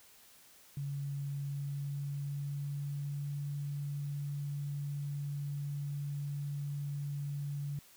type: tone with pitch glide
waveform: sine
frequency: 140.7 to 143.24 Hz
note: C#3 to D3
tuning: +26 to -43 cents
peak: -35 dBFS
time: 0.77-7.79 s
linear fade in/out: 2 ms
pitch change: +31 cents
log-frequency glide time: 1.34-3.34 s
effects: white hiss -60 dBFS RMS until 7.96 s